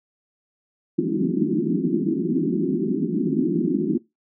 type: band-pass noise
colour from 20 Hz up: white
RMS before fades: -22 dBFS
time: 0.98-3.98 s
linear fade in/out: 10 ms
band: 160 to 370 Hz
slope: 96 dB/octave
effects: noise-tail reverb RT60 0.2 s tail -20 dB re dry